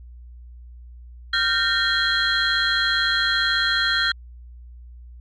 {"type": "tone cluster", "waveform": "sine", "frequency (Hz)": [1394, 1552, 1833, 3273, 4128], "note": ["F6", "G6", "A#6", "G#7", "C8"], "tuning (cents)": [-4, -18, -30, -26, -24], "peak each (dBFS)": -24, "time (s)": [1.33, 4.12], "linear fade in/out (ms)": 5, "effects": ["tanh soft clip ceiling -10 dBFS", "added 60 Hz sine -39 dBFS peak until 5.2 s"]}